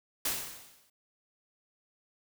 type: noise with exponential decay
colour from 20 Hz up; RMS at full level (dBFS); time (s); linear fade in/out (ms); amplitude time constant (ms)
white; -29; 0.25-0.9; 5; 140
effects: none